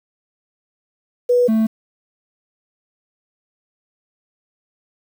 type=tone pair in turn; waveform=sine / triangle; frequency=490 / 221.2 Hz; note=B4 / A3; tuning=-14 / +9 cents; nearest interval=octave + major second; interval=1377 cents; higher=first; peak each=-11 dBFS; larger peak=neither; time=1.29-1.48 / 1.48-1.67 s; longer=neither; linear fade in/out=10 ms; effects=7-bit